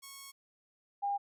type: tone pair in turn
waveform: 5% pulse / sine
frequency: 1100 / 805.3 Hz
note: C#6 / G5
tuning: -14 / +46 cents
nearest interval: perfect fourth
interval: 540 cents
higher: first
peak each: -35 / -30 dBFS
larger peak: second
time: 0.02-0.32 / 1.02-1.18 s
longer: first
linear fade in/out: 20 ms
effects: none